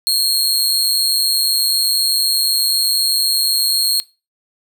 sawtooth tone with amplitude modulation, 4263 Hz, C8, 32 cents sharp, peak -7 dBFS, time 0.07-4 s, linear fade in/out 0 ms, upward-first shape sine, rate 140 Hz, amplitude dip 75%, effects noise-tail reverb RT60 0.3 s tail -23 dB re dry

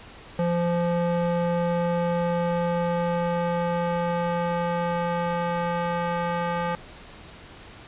square tone with band-pass filter sweep, 172.5 Hz, F3, 21 cents flat, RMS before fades -25 dBFS, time 0.39-6.75 s, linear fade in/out 0 ms, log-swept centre 480 to 1000 Hz, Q 1, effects pink hiss -45 dBFS RMS until 7.87 s + resampled to 8000 Hz

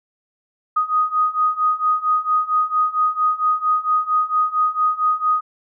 sine beating tone pair, 1244 / 1248.4 Hz, D#6 / D#6, -1 / +5 cents, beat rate 4.4 Hz, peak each -20 / -18 dBFS, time 0.76-5.41 s, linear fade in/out 10 ms, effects none

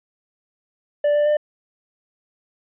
triangle tone with pitch steps, 586 / 590 / 598 Hz, D5 / D5 / D5, -4 / +8 / +31 cents, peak -13 dBFS, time 1.04-1.37 s, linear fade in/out 5 ms, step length 110 ms, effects resampled to 8000 Hz

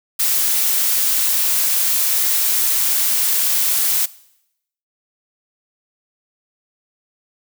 blue noise, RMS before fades -17 dBFS, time 0.19-4.06 s, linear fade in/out 10 ms, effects noise-tail reverb RT60 0.8 s tail -20 dB re dry

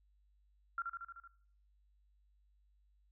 sine tone with echo, 1376 Hz, F6, 26 cents flat, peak -34 dBFS, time 0.78-0.82 s, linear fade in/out 2 ms, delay 76 ms, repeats 6, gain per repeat -3 dB, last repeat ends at 1.276 s, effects noise-tail reverb RT60 0.5 s tail -18 dB re dry + added 50 Hz sine -68 dBFS peak until 3.11 s

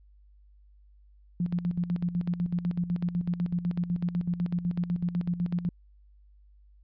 sine tone with tremolo, 174.61 Hz, F3, in tune, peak -24 dBFS, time 1.4-5.69 s, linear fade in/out 2 ms, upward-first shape square, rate 8 Hz, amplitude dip 70%, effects added 50 Hz sine -54 dBFS peak until 6.83 s + resampled to 11025 Hz

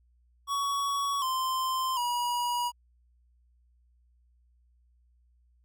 square tone with pitch steps, 1122 / 1040.8 / 965.5 Hz, C#6 / C6 / B5, +21 / -9 / -39 cents, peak -28 dBFS, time 0.47-2.72 s, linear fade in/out 50 ms, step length 750 ms, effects added 60 Hz sine -62 dBFS peak until 5.64 s

